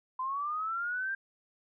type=linear sweep; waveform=sine; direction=up; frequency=1018 to 1598 Hz; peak=-31 dBFS; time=0.19-1.15 s; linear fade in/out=5 ms; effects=none